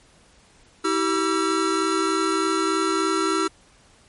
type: tone cluster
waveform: square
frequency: 321.8 / 385.1 / 1344 Hz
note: E4 / G4 / E6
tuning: -42 / -31 / +33 cents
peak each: -25 dBFS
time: 0.84-3.48 s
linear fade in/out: 10 ms
effects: pink hiss -55 dBFS RMS until 4.08 s + MP3 48 kbps